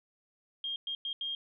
sine tone bursts at uneven times, 3222 Hz, G7, 47 cents sharp, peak -33 dBFS, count 4, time 0.64-0.76 / 0.87-0.95 / 1.05-1.13 / 1.21-1.35 s, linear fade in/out 2 ms, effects none

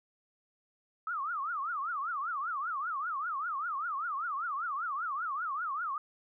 sine tone with vibrato, 1244.5 Hz, D#6, in tune, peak -32 dBFS, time 1.07-5.98 s, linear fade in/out 2 ms, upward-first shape triangle, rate 5.1 Hz, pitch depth 290 cents each way, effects none

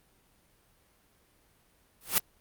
white noise with exponential growth, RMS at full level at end -21 dBFS, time 2.01-2.18 s, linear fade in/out 0 ms, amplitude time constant 36 ms, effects pink hiss -66 dBFS RMS until 2.4 s + Opus 32 kbps

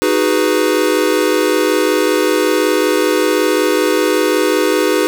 square chord, G# minor seventh, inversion second, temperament equal, 311.1 / 370 / 415.3 / 493.9 Hz, D#4 / F#4 / G#4 / B4, 0 / 0 / 0 / 0 cents, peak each -18 dBFS, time 0.02-5.07 s, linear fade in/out 0 ms, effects none

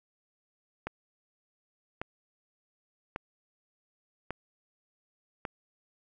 click train, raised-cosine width 0.5 ms, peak -19 dBFS, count 5, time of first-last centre 0.87-5.452 s, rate 0.873 Hz, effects none

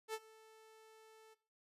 sawtooth tone with ADSR envelope, 440 Hz, A4, in tune, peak -34 dBFS, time 0.08-1.35 s, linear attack 58 ms, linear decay 48 ms, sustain -22 dB, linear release 22 ms, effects noise-tail reverb RT60 0.4 s tail -17 dB re dry + resampled to 32000 Hz

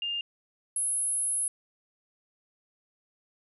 sine tone pair in turn, 2810 / 10609 Hz, F7 / E9, +10 / +10 cents, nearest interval octave + major seventh, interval 2300 cents, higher second, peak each -29 / -26 dBFS, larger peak second, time 0.02-0.21 / 0.76-1.48 s, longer second, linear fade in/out 2 ms, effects none

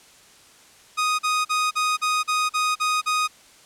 sawtooth tone bursts, 1245 Hz, D#6, 1 cent sharp, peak -16 dBFS, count 9, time 0.97-3.278 s, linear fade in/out 20 ms, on 220 ms, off 41 ms, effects white hiss -51 dBFS RMS until 3.65 s + low-pass 9000 Hz 12 dB/octave

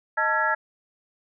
sine tone cluster, 625 / 886 / 1356 / 1669 / 1932 Hz, D#5 / A5 / E6 / G#6 / B6, +8 / +12 / +49 / +8 / -39 cents, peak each -30 / -26 / -26 / -24 / -33 dBFS, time 0.17-0.55 s, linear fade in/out 10 ms, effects none

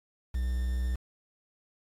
triangle tone with quantisation, 62.2 Hz, B1, 13 cents sharp, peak -25 dBFS, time 0.34-0.96 s, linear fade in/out 10 ms, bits 8, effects AAC 48 kbps

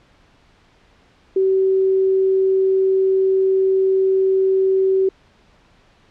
sine tone, 382 Hz, G4, 45 cents flat, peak -13 dBFS, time 1.36-5.09 s, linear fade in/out 5 ms, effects pink hiss -54 dBFS RMS until 6.1 s + low-pass 4000 Hz 12 dB/octave

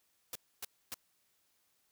white noise bursts, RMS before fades -41 dBFS, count 3, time 0.33-0.942 s, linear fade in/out 2 ms, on 24 ms, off 270 ms, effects white hiss -75 dBFS RMS until 1.91 s

